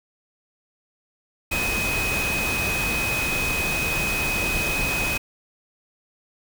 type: tone in noise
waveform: sine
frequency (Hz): 2517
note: D#7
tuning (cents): +19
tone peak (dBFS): -24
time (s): 1.51-5.18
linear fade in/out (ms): 10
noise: pink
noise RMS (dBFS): -27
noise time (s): 1.51-5.18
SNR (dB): 0
effects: none